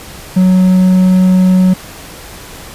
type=tone; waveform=triangle; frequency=185 Hz; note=F#3; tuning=in tune; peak=-3 dBFS; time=0.36-1.74 s; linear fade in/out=10 ms; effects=pink hiss -31 dBFS RMS until 2.74 s + resampled to 32000 Hz